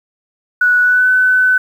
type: tone with pitch glide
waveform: sine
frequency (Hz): 1473 to 1507.4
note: F#6 to F#6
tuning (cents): -8 to +32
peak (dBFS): -8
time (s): 0.61-1.58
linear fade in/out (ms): 5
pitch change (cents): +40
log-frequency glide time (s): 0.82-1.09
effects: 7-bit